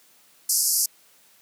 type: band-pass noise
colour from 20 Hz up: white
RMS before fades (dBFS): -22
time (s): 0.49-0.86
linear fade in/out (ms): 5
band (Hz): 4700 to 13000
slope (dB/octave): 96
effects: white hiss -57 dBFS RMS until 1.41 s + high-pass 150 Hz 12 dB/octave